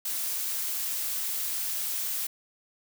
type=noise; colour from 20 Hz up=blue; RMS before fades=-31 dBFS; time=0.05-2.27 s; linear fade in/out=5 ms; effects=none